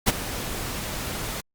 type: noise with ADSR envelope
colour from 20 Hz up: pink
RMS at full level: -17 dBFS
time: 0.06-1.41 s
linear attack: 23 ms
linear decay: 28 ms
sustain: -14 dB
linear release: 9 ms
effects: Opus 48 kbps